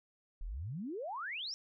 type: exponential sweep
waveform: sine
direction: up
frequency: 32.7 to 5690 Hz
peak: -38 dBFS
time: 0.41-1.54 s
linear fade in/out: 0 ms
effects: none